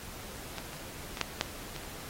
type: clicks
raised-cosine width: 0.2 ms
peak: -19 / -26 / -29 / -20 / -9 / -8 / -29 / -22 / -30 dBFS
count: 9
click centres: 0.583 / 0.732 / 0.767 / 1.172 / 1.213 / 1.411 / 1.461 / 1.763 / 1.836 s
effects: pink hiss -45 dBFS RMS until 2.09 s + AAC 48 kbps